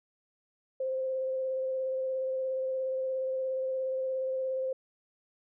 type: tone with vibrato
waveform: sine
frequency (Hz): 523.3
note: C5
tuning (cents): 0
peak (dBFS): -29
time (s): 0.8-4.73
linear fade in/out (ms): 5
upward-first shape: square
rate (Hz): 17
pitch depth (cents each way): 11
effects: none